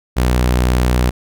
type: tone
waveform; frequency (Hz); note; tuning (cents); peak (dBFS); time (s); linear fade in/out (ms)
sawtooth; 61.74; B1; 0; -8; 0.16-1.11; 20
effects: none